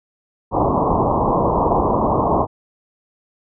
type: low-pass noise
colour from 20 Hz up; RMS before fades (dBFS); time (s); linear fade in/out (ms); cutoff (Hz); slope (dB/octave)
white; -17; 0.51-2.47; 50; 1100; 96
effects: none